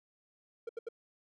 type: tone bursts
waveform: triangle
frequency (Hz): 461.4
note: A#4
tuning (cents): -18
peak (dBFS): -34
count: 3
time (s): 0.67-0.888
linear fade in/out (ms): 5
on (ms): 22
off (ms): 76
effects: none